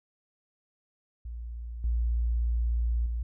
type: tone with level steps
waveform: sine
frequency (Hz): 58.27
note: A#1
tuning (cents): 0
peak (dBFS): -35 / -24 / -28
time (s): 1.25-3.23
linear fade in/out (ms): 5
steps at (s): 1.84 / 3.06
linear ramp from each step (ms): 2
effects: none